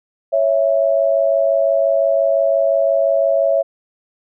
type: tone pair together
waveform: sine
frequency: 554.4 / 660.2 Hz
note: C#5 / E5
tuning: 0 / +2 cents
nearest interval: minor third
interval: 302 cents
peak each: -15 dBFS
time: 0.32-3.63 s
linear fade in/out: 20 ms
effects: none